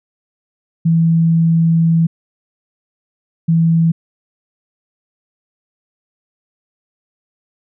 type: tone bursts at uneven times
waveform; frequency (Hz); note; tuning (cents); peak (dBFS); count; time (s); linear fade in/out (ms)
sine; 164.81; E3; 0; -9; 2; 0.85-2.07 / 3.48-3.92; 10
effects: none